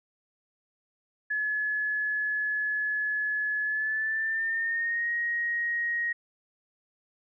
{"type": "tone with pitch glide", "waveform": "sine", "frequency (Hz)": [1706, 1882], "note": ["G#6", "A#6"], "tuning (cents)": [46, 16], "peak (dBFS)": -26, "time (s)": [1.3, 6.13], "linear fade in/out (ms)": 10, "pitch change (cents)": 170, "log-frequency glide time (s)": [3.63, 5.11], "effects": []}